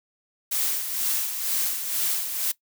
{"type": "noise with tremolo", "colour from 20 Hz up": "blue", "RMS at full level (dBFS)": -24, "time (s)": [0.51, 2.52], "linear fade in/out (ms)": 10, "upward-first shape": "sine", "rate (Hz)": 2.1, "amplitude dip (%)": 55, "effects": ["noise-tail reverb RT60 0.1 s tail -19 dB re dry"]}